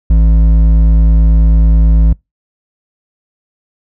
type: tone with hard clipping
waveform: triangle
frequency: 54.6 Hz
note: A1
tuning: 13 cents flat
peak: -6 dBFS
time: 0.1-2.13 s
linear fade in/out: 5 ms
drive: 11 dB
effects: noise-tail reverb RT60 0.2 s tail -26 dB re dry